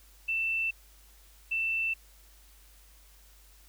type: tone pair in turn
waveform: sine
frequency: 2670 / 2670 Hz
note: E7 / E7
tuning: +22 / +22 cents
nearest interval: unison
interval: 0 cents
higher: neither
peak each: -27 dBFS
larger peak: neither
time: 0.28-0.71 / 1.51-1.94 s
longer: neither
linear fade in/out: 10 ms
effects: added 50 Hz sine -56 dBFS peak until 3.68 s + white hiss -60 dBFS RMS until 3.68 s